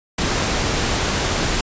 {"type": "noise", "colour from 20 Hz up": "pink", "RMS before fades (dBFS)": -20, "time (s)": [0.18, 1.61], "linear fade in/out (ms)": 5, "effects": ["resampled to 16000 Hz"]}